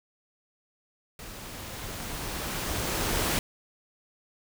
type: noise with level ramp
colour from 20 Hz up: pink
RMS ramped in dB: -43 to -26 dBFS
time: 1.19-3.39 s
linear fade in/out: 2 ms
effects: none